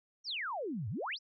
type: exponential two-way sweep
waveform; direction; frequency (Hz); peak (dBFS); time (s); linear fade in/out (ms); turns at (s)
sine; down then up; 5920 to 93.8 to 5920; -35; 0.24-1.19; 50; 0.89
effects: none